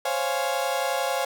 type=chord; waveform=35% pulse; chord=Db major seventh; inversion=third; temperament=equal; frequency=523.3 / 554.4 / 698.5 / 830.6 Hz; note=C5 / Db5 / F5 / Ab5; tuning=0 / 0 / 0 / 0 cents; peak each=-28 dBFS; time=0.05-1.25 s; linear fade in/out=5 ms; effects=none